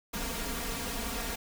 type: noise with comb filter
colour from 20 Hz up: pink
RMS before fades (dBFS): -35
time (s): 0.13-1.36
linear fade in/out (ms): 10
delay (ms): 4.3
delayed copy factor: +0.95
effects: none